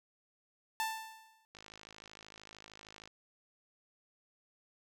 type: tone with exponential decay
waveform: sawtooth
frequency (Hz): 886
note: A5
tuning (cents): +12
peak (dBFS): -27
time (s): 0.8-1.45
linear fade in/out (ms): 0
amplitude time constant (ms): 140
type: click train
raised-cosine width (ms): 0.2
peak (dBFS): -34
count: 82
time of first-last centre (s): 1.55-3.075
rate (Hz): 53.1
effects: none